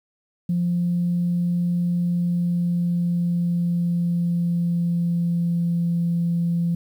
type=tone with pitch glide; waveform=sine; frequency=174.61 to 170.52 Hz; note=F3 to F3; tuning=0 to -41 cents; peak=-18 dBFS; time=0.49-6.75 s; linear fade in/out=5 ms; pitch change=-41 cents; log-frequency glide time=1.95-6.03 s; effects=tanh soft clip ceiling -14 dBFS + 9-bit